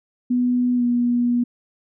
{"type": "tone with pitch glide", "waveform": "sine", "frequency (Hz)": [246.9, 241.7], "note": ["B3", "B3"], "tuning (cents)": [0, -37], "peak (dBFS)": -16, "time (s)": [0.3, 1.44], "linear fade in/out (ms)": 10, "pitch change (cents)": -37, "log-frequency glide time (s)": [0.76, 0.83], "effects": []}